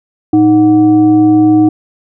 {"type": "tone with frequency modulation", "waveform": "sine", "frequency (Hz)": 311.1, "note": "D#4", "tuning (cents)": 0, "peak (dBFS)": -4, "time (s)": [0.33, 1.69], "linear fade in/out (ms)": 5, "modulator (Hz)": 424, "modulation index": 0.4, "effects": []}